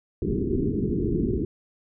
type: low-pass noise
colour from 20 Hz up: white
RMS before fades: -25 dBFS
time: 0.22-1.45 s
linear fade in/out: 2 ms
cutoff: 420 Hz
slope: 96 dB/octave
effects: none